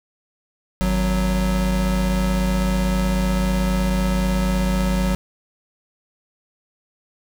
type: tone pair together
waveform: square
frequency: 51.91 / 185 Hz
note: G#1 / F#3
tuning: 0 / 0 cents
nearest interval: octave + minor seventh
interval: 2200 cents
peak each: -21 dBFS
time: 0.81-5.15 s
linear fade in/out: 0 ms
effects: none